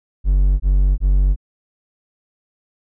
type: tone bursts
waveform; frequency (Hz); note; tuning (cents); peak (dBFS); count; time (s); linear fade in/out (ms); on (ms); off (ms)
triangle; 47.49; F#1; +46; -9; 3; 0.24-1.362; 50; 360; 21
effects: none